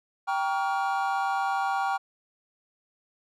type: chord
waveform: triangle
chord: G half-diminished seventh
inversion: none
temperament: just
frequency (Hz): 784 / 940.8 / 1128.9 / 1411.2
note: G5 / Bb5 / Db6 / F6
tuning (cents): 0 / +16 / +31 / +18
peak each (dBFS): -25 / -31 / -31 / -31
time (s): 0.27-1.98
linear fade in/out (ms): 20
effects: none